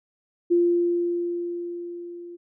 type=tone with level ramp; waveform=sine; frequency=346.9 Hz; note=F4; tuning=12 cents flat; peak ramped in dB=-15 to -37 dBFS; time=0.5-2.37 s; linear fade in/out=20 ms; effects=none